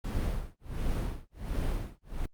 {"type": "noise with tremolo", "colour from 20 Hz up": "brown", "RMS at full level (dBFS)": -29, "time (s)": [0.04, 2.26], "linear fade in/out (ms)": 5, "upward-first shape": "sine", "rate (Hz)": 1.4, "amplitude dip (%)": 100, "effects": ["Opus 48 kbps"]}